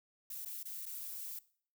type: noise with dropouts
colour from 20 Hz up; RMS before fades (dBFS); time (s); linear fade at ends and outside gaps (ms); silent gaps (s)
violet; -44; 0.3-1.39; 5; 0.45-0.457 / 0.631-0.653 / 0.857-0.862
effects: noise-tail reverb RT60 0.5 s tail -19 dB re dry